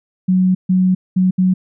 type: tone bursts at uneven times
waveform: sine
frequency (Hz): 185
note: F#3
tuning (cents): 0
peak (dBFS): -10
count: 4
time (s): 0.28-0.55 / 0.69-0.95 / 1.16-1.31 / 1.38-1.54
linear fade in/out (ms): 10
effects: none